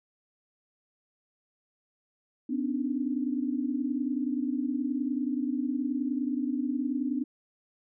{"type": "tone cluster", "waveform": "sine", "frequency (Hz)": [250.5, 281.4, 300.4], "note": ["B3", "C#4", "D4"], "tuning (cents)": [25, 26, 39], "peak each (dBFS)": [-30, -32, -33], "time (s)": [2.49, 7.24], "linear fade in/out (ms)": 10, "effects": []}